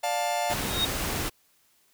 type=chord; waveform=45% pulse; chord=D minor; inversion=none; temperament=just; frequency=587.3 / 704.8 / 881 Hz; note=D5 / F5 / A5; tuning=0 / +16 / +2 cents; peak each=-32 / -28 / -31 dBFS; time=0.03-0.54 s; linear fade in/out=10 ms
type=noise; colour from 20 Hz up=pink; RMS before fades=-30 dBFS; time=0.49-1.3 s; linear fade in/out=20 ms
type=tone with exponential growth; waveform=sine; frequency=3729 Hz; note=A#7; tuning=in tune; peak=-20 dBFS; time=0.55-0.85 s; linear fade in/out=5 ms; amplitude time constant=64 ms
effects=white hiss -65 dBFS RMS until 1.93 s